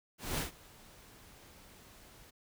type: noise with ADSR envelope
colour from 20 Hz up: pink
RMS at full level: -34 dBFS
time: 0.18-2.31 s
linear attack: 200 ms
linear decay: 130 ms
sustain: -23 dB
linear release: 15 ms
effects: none